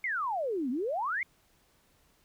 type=exponential two-way sweep; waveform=sine; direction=down then up; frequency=2217 to 235.3 to 2217 Hz; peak=-29 dBFS; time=0.04-1.23 s; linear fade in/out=2 ms; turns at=0.7 s; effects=pink hiss -67 dBFS RMS until 2.24 s